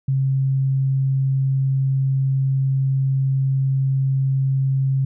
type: tone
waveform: sine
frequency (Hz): 134.5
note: C3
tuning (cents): +48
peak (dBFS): -16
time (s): 0.08-5.05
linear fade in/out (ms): 5
effects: none